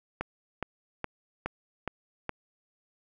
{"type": "click train", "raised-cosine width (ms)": 0.5, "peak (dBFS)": -16, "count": 6, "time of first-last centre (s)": [0.21, 2.293], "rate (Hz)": 2.4, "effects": []}